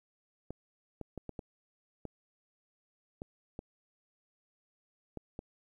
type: clicks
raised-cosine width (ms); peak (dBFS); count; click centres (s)
2; -27; 10; 0.506 / 1.013 / 1.177 / 1.293 / 1.392 / 2.053 / 3.219 / 3.591 / 5.173 / 5.391
effects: 11-bit